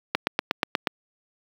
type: click train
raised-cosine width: 0.3 ms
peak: -4 dBFS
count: 7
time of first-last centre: 0.15-0.872 s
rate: 8.31 Hz
effects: high-pass 200 Hz 12 dB/octave + 7-bit